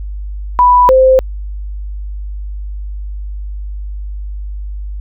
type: tone pair in turn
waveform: sine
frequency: 987.8 / 521.2 Hz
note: B5 / C5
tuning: 0 / -7 cents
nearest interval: major seventh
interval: 1107 cents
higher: first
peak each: -4 dBFS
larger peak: neither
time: 0.59-0.89 / 0.89-1.19 s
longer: neither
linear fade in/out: 0 ms
effects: added 50 Hz sine -20 dBFS peak until 5 s

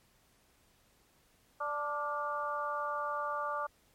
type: harmonic tone with a mistuned harmonic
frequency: 293.7 Hz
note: D4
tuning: in tune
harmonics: 2 / 3 / 4 / 5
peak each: -39 / -40 / -35 / -42 dBFS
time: 1.6-3.67 s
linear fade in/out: 10 ms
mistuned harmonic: 5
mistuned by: -56 cents
effects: pink hiss -68 dBFS RMS until 3.94 s + MP3 64 kbps

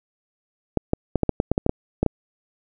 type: clicks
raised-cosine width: 2 ms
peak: -5 dBFS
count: 12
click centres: 0.773 / 0.934 / 1.157 / 1.233 / 1.293 / 1.401 / 1.516 / 1.579 / 1.664 / 1.694 / 2.03 / 2.063 s
effects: none

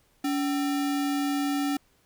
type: tone with sample-and-hold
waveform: sine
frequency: 283.9 Hz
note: C#4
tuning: 41 cents sharp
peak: -24 dBFS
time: 0.24-1.77 s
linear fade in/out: 5 ms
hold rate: 1050 Hz
effects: pink hiss -65 dBFS RMS until 2.05 s

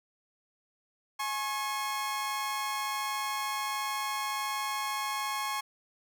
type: tone pair together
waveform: sawtooth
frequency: 840 / 1086.2 Hz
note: G#5 / C#6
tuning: +19 / -36 cents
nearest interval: major third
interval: 445 cents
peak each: -32 / -29 dBFS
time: 1.19-5.61 s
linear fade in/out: 10 ms
effects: none

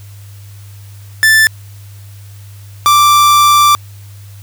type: tone pair in turn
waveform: 45% pulse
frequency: 1760 / 1174.7 Hz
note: A6 / D6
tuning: 0 / 0 cents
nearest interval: perfect fifth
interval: 700 cents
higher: first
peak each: -5 / -5 dBFS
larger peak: neither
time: 1.23-1.47 / 2.86-3.75 s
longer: second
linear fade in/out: 0 ms
effects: added 100 Hz sine -31 dBFS peak until 4.42 s + white hiss -44 dBFS RMS until 4.42 s

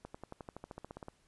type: accelerating click train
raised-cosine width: 1 ms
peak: -30 dBFS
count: 15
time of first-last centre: 0.05-1.084 s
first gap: 95 ms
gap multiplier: 0.96
effects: pink hiss -71 dBFS RMS until 1.27 s + resampled to 24000 Hz

